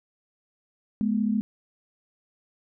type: tone pair together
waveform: sine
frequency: 210 / 244.2 Hz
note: G#3 / B3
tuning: +19 / -19 cents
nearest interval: minor third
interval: 262 cents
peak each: -23 / -27 dBFS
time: 1.01-1.41 s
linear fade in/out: 0 ms
effects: none